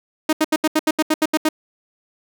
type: tone bursts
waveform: sawtooth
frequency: 311.1 Hz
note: D#4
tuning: in tune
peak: -10 dBFS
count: 11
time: 0.29-1.489 s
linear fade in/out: 5 ms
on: 39 ms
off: 77 ms
effects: none